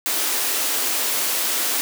white high-pass noise, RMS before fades -22 dBFS, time 0.06-1.81 s, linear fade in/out 0 ms, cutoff 240 Hz, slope 48 dB/octave, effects none

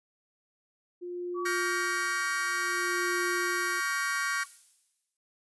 sine tone with tremolo, 354 Hz, F4, 23 cents sharp, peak -31 dBFS, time 1.01-3.81 s, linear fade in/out 20 ms, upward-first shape sine, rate 0.57 Hz, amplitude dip 95%
sine tone with pitch glide, 1137 to 1127.8 Hz, C#6 to C#6, +44 to +30 cents, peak -34 dBFS, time 1.34-4.46 s, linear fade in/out 50 ms, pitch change -14 cents, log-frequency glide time 2.69-3.12 s
45% pulse chord, G half-diminished seventh, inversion third, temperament just, 1411.2 / 1568 / 1881.6 / 2258 Hz, F6 / G6 / Bb6 / Db7, +18 / 0 / +16 / +31 cents, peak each -35 / -34 / -34 / -39 dBFS, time 1.45-4.44 s, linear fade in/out 10 ms
violet noise with exponential decay, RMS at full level -41 dBFS, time 4.43-5.17 s, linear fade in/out 1 ms, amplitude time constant 160 ms
effects noise-tail reverb RT60 0.4 s tail -23 dB re dry + resampled to 24000 Hz

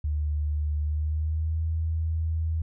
sine tone with pitch glide, 74.8 to 80.63 Hz, D2 to E2, +32 to -38 cents, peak -24 dBFS, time 0.04-2.62 s, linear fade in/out 5 ms, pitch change +130 cents, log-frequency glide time 0.79-1.64 s, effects none

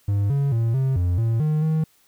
triangle tone with pitch steps, 100.9 / 140.1 / 114.7 / 133 / 88.4 / 114.1 / 153.5 / 157.7 Hz, G#2 / C#3 / A#2 / C3 / F2 / A#2 / D#3 / D#3, -49 / +19 / -28 / +29 / +22 / -37 / -23 / +24 cents, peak -16 dBFS, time 0.08-1.84 s, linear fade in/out 5 ms, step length 220 ms, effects white hiss -60 dBFS RMS until 2.07 s

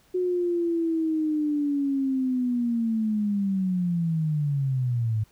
sine linear sweep, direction down, 366.6 to 105.8 Hz, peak -22 dBFS, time 0.14-5.24 s, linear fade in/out 10 ms, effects pink hiss -61 dBFS RMS until 5.31 s

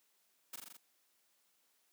white noise with echo, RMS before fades -45 dBFS, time 0.53-0.56 s, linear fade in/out 5 ms, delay 42 ms, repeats 5, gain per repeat -2 dB, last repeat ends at 0.77 s, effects white hiss -75 dBFS RMS until 1.92 s + high-pass 200 Hz 12 dB/octave

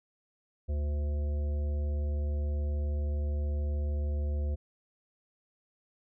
harmonic tone with a mistuned harmonic, 73.42 Hz, D2, in tune, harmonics 1 / 3 / 5 / 7 / 9, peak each -28 / -46 / -48 / -46 / -53 dBFS, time 0.68-4.56 s, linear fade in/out 20 ms, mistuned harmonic 5, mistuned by -21 cents, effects none

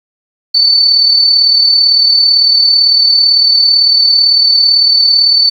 sine tone with amplitude modulation, 4511 Hz, C#8, 29 cents sharp, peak -3 dBFS, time 0.54-5.5 s, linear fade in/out 10 ms, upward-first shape sine, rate 37.9 Hz, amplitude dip 45%, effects 7-bit

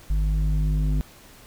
square tone with low-pass filter sweep, 51 Hz, G#1, 31 cents flat, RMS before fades -22 dBFS, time 0.1-1.01 s, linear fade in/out 0 ms, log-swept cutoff 110 to 210 Hz, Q 1.7, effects pink hiss -49 dBFS RMS until 1.46 s

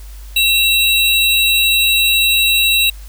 square tone pair together, 2702 / 3884 Hz, E7 / B7, +42 / -30 cents, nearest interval tritone, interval 628 cents, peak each -14 dBFS, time 0.36-2.9 s, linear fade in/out 5 ms, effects added 50 Hz sine -30 dBFS peak until 3.08 s + white hiss -44 dBFS RMS until 3.08 s

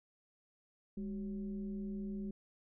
sine tone with frequency modulation, 202.8 Hz, G#3, 41 cents flat, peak -38 dBFS, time 0.97-2.31 s, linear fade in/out 5 ms, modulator 173 Hz, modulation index 0.57, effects none

